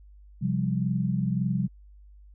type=chord; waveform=sine; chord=C suspended fourth; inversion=none; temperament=just; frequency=130.81 / 174.42 / 196.22 Hz; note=C3 / F3 / G3; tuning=0 / -2 / +2 cents; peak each=-28 dBFS; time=0.41-1.68 s; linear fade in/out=20 ms; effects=added 50 Hz sine -48 dBFS peak until 2.34 s